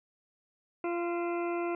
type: harmonic tone with a mistuned harmonic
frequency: 344.9 Hz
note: F4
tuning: 22 cents flat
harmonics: 1 / 2 / 3 / 4 / 6 / 7 / 8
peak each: -31 / -37 / -41 / -43 / -47 / -48 / -49 dBFS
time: 0.84-1.75 s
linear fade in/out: 2 ms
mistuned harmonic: 8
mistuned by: -66 cents
effects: none